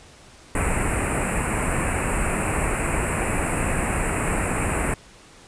pink band-stop noise, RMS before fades -23 dBFS, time 0.55-4.94 s, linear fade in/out 2 ms, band 2700 to 7600 Hz, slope 96 dB/octave, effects pink hiss -48 dBFS RMS until 5.47 s + resampled to 22050 Hz

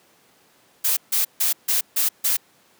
blue noise bursts, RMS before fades -20 dBFS, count 6, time 0.84-2.37 s, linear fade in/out 10 ms, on 130 ms, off 150 ms, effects pink hiss -57 dBFS RMS until 2.79 s + high-pass 200 Hz 12 dB/octave

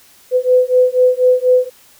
sine beating tone pair, 502 / 506.1 Hz, B4 / B4, +28 / +42 cents, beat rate 4.1 Hz, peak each -12 dBFS, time 0.31-1.7 s, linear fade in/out 50 ms, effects white hiss -47 dBFS RMS until 1.99 s

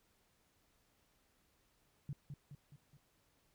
sine tone with echo, 142.5 Hz, C#3, 48 cents sharp, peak -39 dBFS, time 2.09-2.13 s, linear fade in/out 2 ms, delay 210 ms, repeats 4, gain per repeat -5 dB, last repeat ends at 2.97 s, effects pink hiss -75 dBFS RMS until 3.54 s

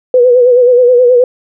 sine tone with vibrato, 493.9 Hz, B4, in tune, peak -3 dBFS, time 0.14-1.24 s, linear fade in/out 2 ms, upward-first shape sine, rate 9.4 Hz, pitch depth 56 cents each way, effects none

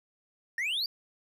triangle exponential sweep, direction up, 1806 to 4818 Hz, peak -27 dBFS, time 0.58-0.86 s, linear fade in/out 2 ms, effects none

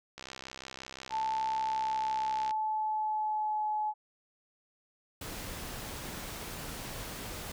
click train, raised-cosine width 0.2 ms, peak -25 dBFS, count 154, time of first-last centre 0.18-2.509 s, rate 65.7 Hz
sine tone with pitch glide, 880 to 852.5 Hz, A5 to G#5, 0 to +45 cents, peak -29 dBFS, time 1.1-3.94 s, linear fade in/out 50 ms, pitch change -55 cents, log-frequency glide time 1.53-3.67 s
pink noise, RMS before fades -41 dBFS, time 5.21-7.52 s, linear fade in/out 5 ms
effects none

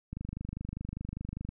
click train, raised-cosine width 5 ms, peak -25 dBFS, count 35, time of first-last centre 0.13-1.49 s, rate 25 Hz, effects none

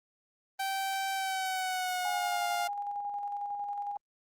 sawtooth tone with pitch glide, 776 to 703.4 Hz, G5 to F5, -18 to +12 cents, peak -27 dBFS, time 0.59-2.68 s, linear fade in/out 10 ms, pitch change -170 cents, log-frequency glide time 1.13-2.45 s
sine tone with tremolo, 815 Hz, G#5, 33 cents flat, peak -32 dBFS, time 2.05-3.97 s, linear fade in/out 2 ms, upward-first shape square, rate 11 Hz, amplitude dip 30%
effects Opus 32 kbps

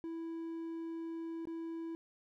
triangle tone with dropouts, 329.6 Hz, E4, in tune, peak -37 dBFS, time 0.04-1.95 s, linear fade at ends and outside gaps 0 ms, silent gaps 1.454-1.472 s, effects none

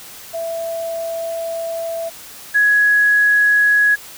sine tone pair in turn, 664 / 1673.2 Hz, E5 / G#6, +12 / +12 cents, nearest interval octave + major third, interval 1600 cents, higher second, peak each -21 / -10 dBFS, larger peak second, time 0.33-2.1 / 2.54-3.96 s, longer first, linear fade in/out 20 ms, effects white hiss -37 dBFS RMS until 4.17 s

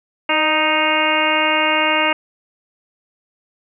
harmonic tone with a mistuned harmonic, 311.1 Hz, D#4, in tune, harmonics 1 / 2 / 3 / 4 / 5 / 6 / 7 / 8 / 9, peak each -25 / -22 / -21 / -23 / -25 / -27 / -21 / -24 / -21 dBFS, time 0.29-2.13 s, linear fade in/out 5 ms, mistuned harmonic 2, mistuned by -29 cents, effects none

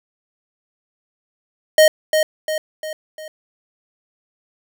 square tone with echo, 622.3 Hz, D#5, in tune, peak -8 dBFS, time 1.78-1.88 s, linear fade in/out 2 ms, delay 350 ms, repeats 4, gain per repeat -6 dB, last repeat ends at 3.28 s, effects none

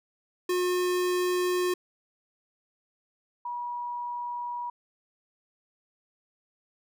square / sine tone pair in turn, 360.4 / 965.2 Hz, F#4 / B5, -45 / -40 cents, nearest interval octave + perfect fourth, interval 1705 cents, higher second, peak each -25 / -31 dBFS, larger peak first, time 0.49-1.74 / 3.45-4.7 s, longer neither, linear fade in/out 5 ms, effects none

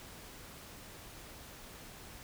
silence, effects pink hiss -51 dBFS RMS until 2.23 s

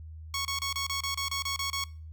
10% pulse tone bursts, 1106 Hz, C#6, 4 cents flat, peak -21 dBFS, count 11, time 0.34-1.84 s, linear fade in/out 2 ms, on 110 ms, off 29 ms, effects noise-tail reverb RT60 0.4 s tail -22 dB re dry + added 79 Hz sine -41 dBFS peak until 2.12 s

